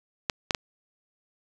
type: clicks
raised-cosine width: 0.2 ms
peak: -7 dBFS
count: 3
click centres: 0.298 / 0.508 / 0.548 s
effects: 7-bit